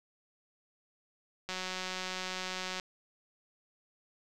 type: click train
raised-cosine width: 0.2 ms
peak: -20 dBFS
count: 243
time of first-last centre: 1.49-2.798 s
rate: 185 Hz
effects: none